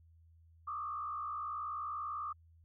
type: tone with frequency modulation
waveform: sine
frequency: 1200 Hz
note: D6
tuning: 37 cents sharp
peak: -37 dBFS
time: 0.67-2.33 s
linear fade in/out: 10 ms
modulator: 59.3 Hz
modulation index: 1.1
effects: added 82 Hz sine -60 dBFS peak until 2.64 s